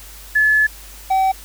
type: tone pair in turn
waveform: sine / triangle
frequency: 1720 / 764.8 Hz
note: A6 / G5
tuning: -40 / -43 cents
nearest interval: octave + major second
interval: 1403 cents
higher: first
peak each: -11 dBFS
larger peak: neither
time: 0.35-0.67 / 1.1-1.32 s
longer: first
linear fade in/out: 10 ms
effects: added 50 Hz sine -39 dBFS peak until 1.44 s + white hiss -40 dBFS RMS until 1.44 s